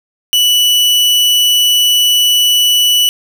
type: tone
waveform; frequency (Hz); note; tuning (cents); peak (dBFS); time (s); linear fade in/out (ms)
40% pulse; 2960; F#7; 0; -7; 0.33-3.09; 0
effects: none